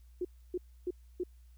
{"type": "tone bursts", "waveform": "sine", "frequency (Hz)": 359.4, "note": "F4", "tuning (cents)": 50, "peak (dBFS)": -31, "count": 4, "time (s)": [0.21, 1.236], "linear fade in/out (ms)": 5, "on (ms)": 39, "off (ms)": 290, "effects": ["added 60 Hz sine -54 dBFS peak until 1.57 s", "white hiss -74 dBFS RMS until 1.57 s"]}